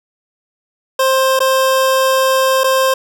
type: tone with dropouts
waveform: 25% pulse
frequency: 527 Hz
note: C5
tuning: 12 cents sharp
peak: -7 dBFS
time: 0.99-2.94 s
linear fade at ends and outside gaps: 5 ms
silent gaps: 1.392-1.403 / 2.636-2.641 s
effects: none